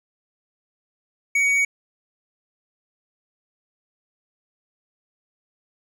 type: tone with tanh clipping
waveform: triangle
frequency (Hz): 2247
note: C#7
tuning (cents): +23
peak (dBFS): -18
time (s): 1.35-1.65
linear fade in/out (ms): 5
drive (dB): 12
effects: none